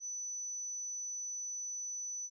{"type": "tone", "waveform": "sine", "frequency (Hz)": 5980, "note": "F#8", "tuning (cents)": 17, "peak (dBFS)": -38, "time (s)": [0, 2.3], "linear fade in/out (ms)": 50, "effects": []}